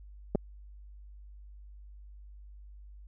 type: clicks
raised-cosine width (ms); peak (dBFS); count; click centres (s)
2; -15; 2; 0.35 / 0.355
effects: added 50 Hz sine -47 dBFS peak until 3.07 s